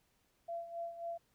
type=tone with tremolo; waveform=sine; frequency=679 Hz; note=F5; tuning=49 cents flat; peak=-37 dBFS; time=0.48-1.18 s; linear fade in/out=10 ms; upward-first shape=sine; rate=3.7 Hz; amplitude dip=70%; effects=pink hiss -75 dBFS RMS until 1.34 s